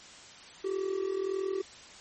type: tone with amplitude modulation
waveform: triangle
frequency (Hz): 384.8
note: G4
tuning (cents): -32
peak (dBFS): -24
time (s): 0.64-1.62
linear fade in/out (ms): 10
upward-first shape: sine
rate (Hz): 41.6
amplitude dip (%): 75
effects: white hiss -50 dBFS RMS until 2 s + MP3 32 kbps